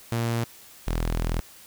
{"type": "tone pair in turn", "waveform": "sawtooth", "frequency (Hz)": [116.54, 41.2], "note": ["A#2", "E1"], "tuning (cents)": [0, 0], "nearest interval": "octave + tritone", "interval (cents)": 1800, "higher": "first", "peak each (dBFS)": -20, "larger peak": "neither", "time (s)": [[0.12, 0.44], [0.87, 1.4]], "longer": "second", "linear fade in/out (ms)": 0, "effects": ["white hiss -49 dBFS RMS until 1.66 s"]}